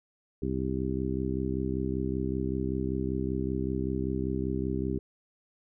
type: harmonic tone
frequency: 65.2 Hz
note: C2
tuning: 5 cents flat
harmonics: 1 / 2 / 3 / 4 / 5 / 6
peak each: -35 / -35 / -35 / -35 / -35 / -35 dBFS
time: 0.42-4.99 s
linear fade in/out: 5 ms
effects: none